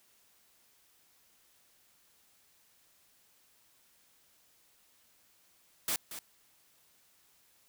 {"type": "noise with echo", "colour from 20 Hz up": "white", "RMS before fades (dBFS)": -32, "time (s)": [5.88, 5.96], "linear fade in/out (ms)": 2, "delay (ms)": 230, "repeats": 1, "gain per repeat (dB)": -11, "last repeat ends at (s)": 6.19, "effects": ["white hiss -67 dBFS RMS until 7.68 s"]}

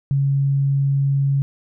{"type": "tone", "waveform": "sine", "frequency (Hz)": 138.59, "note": "C#3", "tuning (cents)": 0, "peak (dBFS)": -15, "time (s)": [0.11, 1.42], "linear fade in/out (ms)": 0, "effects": []}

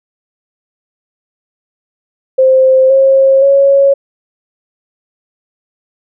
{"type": "tone with pitch steps", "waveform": "sine", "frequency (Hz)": [523.3, 538, 553.1], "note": ["C5", "C5", "C#5"], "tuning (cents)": [0, 48, -4], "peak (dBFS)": -4, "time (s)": [2.38, 3.94], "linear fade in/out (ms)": 10, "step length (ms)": 520, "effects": []}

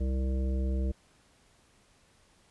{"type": "harmonic tone", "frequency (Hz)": 65.41, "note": "C2", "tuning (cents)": 0, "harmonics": [1, 3, 5, 7, 9], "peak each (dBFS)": [-27, -37, -41, -44, -46], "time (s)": [0, 0.92], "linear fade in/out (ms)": 10, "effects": ["pink hiss -64 dBFS RMS until 2.5 s", "resampled to 24000 Hz"]}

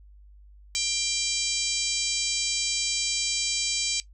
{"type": "harmonic tone", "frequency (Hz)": 790, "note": "G5", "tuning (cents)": 13, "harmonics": [3, 4, 5, 6, 7, 8, 9, 10], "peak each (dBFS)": [-33, -33, -33, -33, -33, -33, -33, -33], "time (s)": [0.75, 4], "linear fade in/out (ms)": 0, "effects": ["noise-tail reverb RT60 0.1 s tail -17 dB re dry", "added 50 Hz sine -48 dBFS peak until 4.13 s"]}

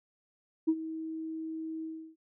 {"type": "tone with ADSR envelope", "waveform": "sine", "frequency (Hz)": 320.2, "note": "D#4", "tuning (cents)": 50, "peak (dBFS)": -20, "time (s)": [0.67, 2.16], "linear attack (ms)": 18, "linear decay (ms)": 57, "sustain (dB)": -15, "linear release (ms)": 330, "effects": ["tanh soft clip ceiling -18 dBFS"]}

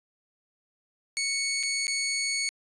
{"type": "tone with dropouts", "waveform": "15% pulse", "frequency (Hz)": 2217, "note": "C#7", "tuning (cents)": 0, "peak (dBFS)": -20, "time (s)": [1.17, 2.49], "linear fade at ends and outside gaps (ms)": 0, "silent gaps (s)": [[1.629, 1.634], [1.869, 1.88]], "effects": ["resampled to 22050 Hz"]}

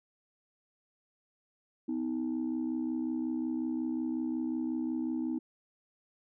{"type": "tone pair together", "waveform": "sine", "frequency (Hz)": [251.4, 316.9], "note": ["B3", "D#4"], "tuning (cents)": [31, 32], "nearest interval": "major third", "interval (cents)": 401, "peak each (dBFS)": [-32, -32], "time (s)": [1.88, 5.39], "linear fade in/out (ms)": 10, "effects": ["tanh soft clip ceiling -26 dBFS"]}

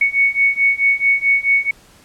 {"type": "beating tone pair", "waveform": "sine", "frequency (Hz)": [2219, 2223.6], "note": ["C#7", "C#7"], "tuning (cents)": [1, 5], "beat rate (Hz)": 4.6, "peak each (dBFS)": [-16, -15], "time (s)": [0.01, 1.71], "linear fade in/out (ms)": 5, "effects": ["pink hiss -48 dBFS RMS until 2.04 s", "low-pass 12000 Hz 12 dB/octave"]}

